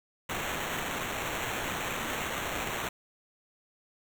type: noise with sample-and-hold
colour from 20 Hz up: white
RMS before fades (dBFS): -34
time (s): 0.29-2.89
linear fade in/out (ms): 5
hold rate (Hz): 4900
effects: none